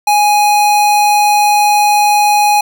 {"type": "tone", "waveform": "square", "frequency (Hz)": 831, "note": "G#5", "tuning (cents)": 1, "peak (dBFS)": -8, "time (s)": [0.07, 2.61], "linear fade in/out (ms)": 5, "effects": []}